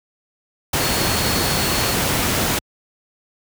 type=tone in noise; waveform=sine; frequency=4351 Hz; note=C#8; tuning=33 cents flat; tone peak=-27 dBFS; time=0.8-1.94 s; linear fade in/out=5 ms; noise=pink; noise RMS=-19 dBFS; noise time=0.73-2.59 s; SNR=-11 dB; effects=high-pass 60 Hz 12 dB/octave